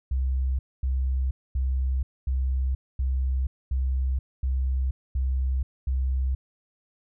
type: tone bursts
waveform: sine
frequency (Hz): 65.2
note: C2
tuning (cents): -5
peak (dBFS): -22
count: 9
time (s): 0.11-6.35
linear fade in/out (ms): 5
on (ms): 480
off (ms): 240
effects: none